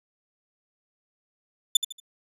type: tone with echo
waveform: sawtooth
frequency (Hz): 3520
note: A7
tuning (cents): 0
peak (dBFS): -11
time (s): 1.75-1.77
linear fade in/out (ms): 5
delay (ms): 77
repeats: 3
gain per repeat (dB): -10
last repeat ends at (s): 2.001
effects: resampled to 32000 Hz